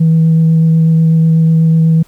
sine tone with vibrato, 161.9 Hz, E3, 31 cents flat, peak -4 dBFS, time 0-2.03 s, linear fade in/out 10 ms, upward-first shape sine, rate 8.1 Hz, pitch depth 10 cents each way, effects tanh soft clip ceiling -3 dBFS + pink hiss -48 dBFS RMS until 2.07 s

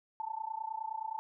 sine tone with amplitude modulation, 882 Hz, A5, 4 cents sharp, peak -32 dBFS, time 0.2-1.19 s, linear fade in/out 0 ms, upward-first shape sine, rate 29.6 Hz, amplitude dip 90%, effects none

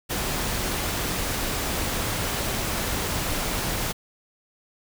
pink noise, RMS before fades -27 dBFS, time 0.09-3.93 s, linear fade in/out 20 ms, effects none

